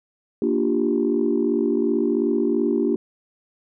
sine chord, G minor seventh, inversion first, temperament equal, 233.1 / 293.7 / 349.2 / 392 Hz, Bb3 / D4 / F4 / G4, 0 / 0 / 0 / 0 cents, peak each -23 dBFS, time 0.42-2.96 s, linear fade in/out 2 ms, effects tanh soft clip ceiling -9 dBFS

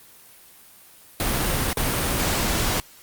pink noise with dropouts, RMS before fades -23 dBFS, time 1.2-2.8 s, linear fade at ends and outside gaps 0 ms, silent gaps 1.73-1.771 s, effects white hiss -49 dBFS RMS until 3.02 s + Opus 32 kbps

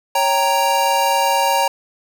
square chord, G diminished, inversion second, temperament equal, 554.4 / 784 / 932.3 Hz, Db5 / G5 / Bb5, 0 / 0 / 0 cents, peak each -22 / -21 / -17 dBFS, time 0.15-1.68 s, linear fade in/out 5 ms, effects none

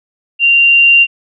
sine tone with level ramp, 2773 Hz, F7, 13 cents flat, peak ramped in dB -6 to -3 dBFS, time 0.39-1.07 s, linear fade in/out 50 ms, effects none

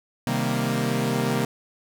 sawtooth chord, C minor seventh, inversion none, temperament equal, 130.81 / 155.56 / 196 / 233.1 Hz, C3 / Eb3 / G3 / Bb3, 0 / 0 / 0 / 0 cents, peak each -23 / -26 / -26 / -22 dBFS, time 0.27-1.45 s, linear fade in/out 2 ms, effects none

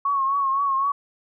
sine tone with vibrato, 1100 Hz, C#6, 14 cents flat, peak -19 dBFS, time 0.05-0.92 s, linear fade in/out 5 ms, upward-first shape triangle, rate 3.9 Hz, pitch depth 61 cents each way, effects none

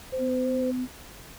sine tone with vibrato, 515 Hz, C5, 28 cents flat, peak -26 dBFS, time 0.12-0.72 s, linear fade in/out 20 ms, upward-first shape square, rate 3 Hz, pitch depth 13 cents each way
sine tone, 252.9 Hz, B3, 41 cents sharp, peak -26 dBFS, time 0.18-0.88 s, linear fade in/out 50 ms
effects pink hiss -46 dBFS RMS until 1.38 s

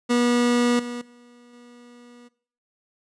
30% pulse tone with level steps, 241.8 Hz, B3, 36 cents flat, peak -15 / -27 / -46 / -43 dBFS, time 0.09-2.29 s, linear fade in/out 20 ms, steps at 0.79 / 1.01 / 1.53 s, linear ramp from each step 5 ms, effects noise-tail reverb RT60 0.5 s tail -19 dB re dry + resampled to 22050 Hz

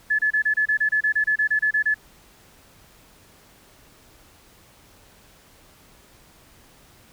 sine tone bursts, 1721 Hz, A6, 39 cents flat, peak -17 dBFS, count 16, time 0.1-1.944 s, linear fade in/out 10 ms, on 89 ms, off 28 ms, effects pink hiss -53 dBFS RMS until 7.12 s

